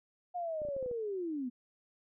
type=linear sweep; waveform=sine; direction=down; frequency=723 to 236.8 Hz; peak=-34 dBFS; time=0.34-1.5 s; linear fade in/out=20 ms
type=clicks; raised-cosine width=2 ms; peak=-35 dBFS; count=7; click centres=0.618 / 0.651 / 0.687 / 0.765 / 0.827 / 0.861 / 0.913 s
effects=none